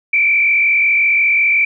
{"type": "tone with frequency modulation", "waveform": "sine", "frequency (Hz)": 2329, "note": "D7", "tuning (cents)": -15, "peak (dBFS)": -10, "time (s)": [0.13, 1.65], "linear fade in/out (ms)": 5, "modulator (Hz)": 45.5, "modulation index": 1.4, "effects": []}